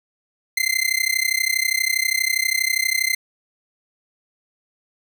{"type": "tone with amplitude modulation", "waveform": "sawtooth", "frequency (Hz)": 2075, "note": "C7", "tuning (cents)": -15, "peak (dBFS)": -11, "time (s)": [0.57, 3.15], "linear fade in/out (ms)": 5, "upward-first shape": "sine", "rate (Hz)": 32.4, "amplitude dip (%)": 95, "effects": []}